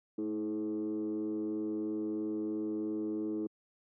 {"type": "tone with frequency modulation", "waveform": "sine", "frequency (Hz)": 321.9, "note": "E4", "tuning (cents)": -41, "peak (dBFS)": -31, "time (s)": [0.18, 3.47], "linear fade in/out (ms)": 5, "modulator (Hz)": 103, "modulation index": 0.85, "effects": ["tanh soft clip ceiling -28 dBFS", "high-pass 150 Hz 12 dB/octave"]}